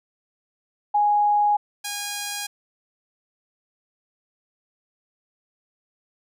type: tone pair in turn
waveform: sine / 5% pulse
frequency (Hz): 829 / 818.5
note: G#5 / G#5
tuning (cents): -3 / -25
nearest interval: unison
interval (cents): 22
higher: first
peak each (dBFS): -16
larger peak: neither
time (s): 0.94-1.57 / 1.84-2.47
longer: neither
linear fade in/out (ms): 10
effects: none